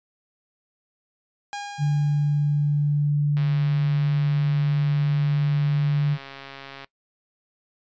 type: tone with exponential decay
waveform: sawtooth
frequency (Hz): 814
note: G#5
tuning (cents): -35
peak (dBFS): -25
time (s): 1.53-3.1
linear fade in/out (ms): 0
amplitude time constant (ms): 340
type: tone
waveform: sine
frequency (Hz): 146.4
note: D3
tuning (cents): -5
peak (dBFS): -18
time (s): 1.78-6.18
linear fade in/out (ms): 50
type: click train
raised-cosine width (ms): 0.3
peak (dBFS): -23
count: 477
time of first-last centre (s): 3.37-6.844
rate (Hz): 137
effects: noise-tail reverb RT60 0.1 s tail -21 dB re dry + resampled to 16000 Hz